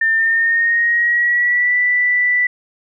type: tone with pitch glide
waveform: sine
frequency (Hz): 1800 to 1974.3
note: A6 to B6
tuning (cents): +39 to -1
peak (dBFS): -12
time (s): 0.01-2.47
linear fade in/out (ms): 5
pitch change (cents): +160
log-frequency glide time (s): 0.15-1.76
effects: none